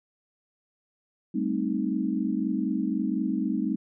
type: chord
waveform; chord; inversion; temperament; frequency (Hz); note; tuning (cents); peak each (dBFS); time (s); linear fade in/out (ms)
sine; A half-diminished seventh; third; equal; 196 / 220 / 261.6 / 311.1; G3 / A3 / C4 / Eb4; 0 / 0 / 0 / 0; -30; 1.34-3.76; 10
effects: none